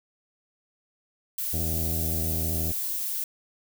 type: noise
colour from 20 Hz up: violet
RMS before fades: -30 dBFS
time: 1.38-3.24 s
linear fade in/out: 2 ms
type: harmonic tone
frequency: 80.8 Hz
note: E2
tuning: 34 cents flat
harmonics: 1 / 2 / 3 / 4 / 5 / 7 / 8 / 9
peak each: -29 / -35 / -39 / -41 / -43 / -46 / -47 / -48 dBFS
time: 1.53-2.72 s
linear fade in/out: 5 ms
effects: none